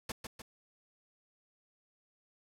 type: noise with echo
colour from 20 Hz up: pink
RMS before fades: -38 dBFS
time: 0.09-0.12 s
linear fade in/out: 5 ms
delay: 150 ms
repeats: 2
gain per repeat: -5 dB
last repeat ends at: 0.42 s
effects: low-pass 12000 Hz 12 dB/octave